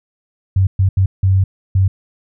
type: tone bursts at uneven times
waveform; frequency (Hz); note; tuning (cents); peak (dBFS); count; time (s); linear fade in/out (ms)
sine; 95.4; G2; -47; -9; 5; 0.56-0.67 / 0.79-0.89 / 0.97-1.06 / 1.23-1.44 / 1.75-1.88; 5
effects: none